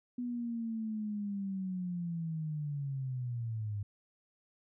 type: linear sweep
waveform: sine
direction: down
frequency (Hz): 246.9 to 100.4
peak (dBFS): -34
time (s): 0.18-3.83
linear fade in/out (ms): 5
effects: none